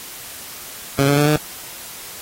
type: tone with pitch steps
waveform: 15% pulse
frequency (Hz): 138.59 / 142.73 / 147 / 151.4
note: C#3 / D3 / D3 / D#3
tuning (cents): 0 / -49 / +2 / -47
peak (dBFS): -7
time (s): 0.99-1.362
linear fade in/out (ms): 0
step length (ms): 93
effects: white hiss -35 dBFS RMS until 2.21 s + AAC 48 kbps